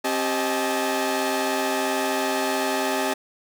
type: tone cluster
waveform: sawtooth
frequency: 266.7 / 392.2 / 625 / 863 Hz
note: C4 / G4 / D#5 / A5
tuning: +33 / +1 / +8 / -34 cents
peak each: -24 dBFS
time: 0.04-3.14 s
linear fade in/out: 10 ms
effects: none

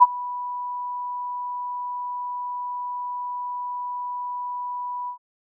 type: tone with ADSR envelope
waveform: sine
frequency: 984 Hz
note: B5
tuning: 7 cents flat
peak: -5 dBFS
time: 0-5.18 s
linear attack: 25 ms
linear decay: 32 ms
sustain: -22 dB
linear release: 96 ms
effects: none

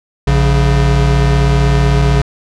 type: tone pair together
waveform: square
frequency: 58.31 / 139.2 Hz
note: A#1 / C#3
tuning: +1 / +8 cents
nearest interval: octave + minor third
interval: 1507 cents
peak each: -12 dBFS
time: 0.27-2.22 s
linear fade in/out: 5 ms
effects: low-pass 6000 Hz 12 dB/octave

